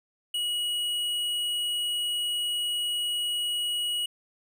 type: tone with hard clipping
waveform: sine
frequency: 2910 Hz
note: F#7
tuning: 29 cents flat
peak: -28 dBFS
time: 0.34-4.06 s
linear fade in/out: 5 ms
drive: 9 dB
effects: none